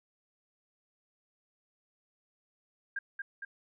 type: tone with echo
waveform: sine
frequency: 1605 Hz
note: G6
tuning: 40 cents sharp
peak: -32 dBFS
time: 2.96-2.99 s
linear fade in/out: 5 ms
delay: 230 ms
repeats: 2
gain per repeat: -3 dB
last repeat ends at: 3.45 s
effects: none